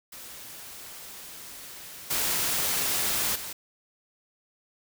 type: noise with level steps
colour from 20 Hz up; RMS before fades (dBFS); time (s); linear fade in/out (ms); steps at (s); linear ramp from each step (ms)
white; -43 / -27 / -37; 0.12-3.53; 5; 2.1 / 3.35; 10
effects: none